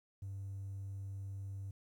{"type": "tone", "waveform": "triangle", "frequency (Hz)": 98, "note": "G2", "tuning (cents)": 0, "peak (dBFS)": -38, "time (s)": [0.22, 1.71], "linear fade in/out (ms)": 5, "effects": ["tanh soft clip ceiling -37 dBFS", "12-bit"]}